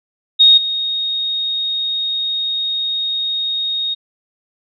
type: tone with level steps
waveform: sine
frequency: 3729 Hz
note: A#7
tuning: in tune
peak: -5 / -17 dBFS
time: 0.39-3.95 s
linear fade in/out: 20 ms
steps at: 0.57 s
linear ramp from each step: 10 ms
effects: none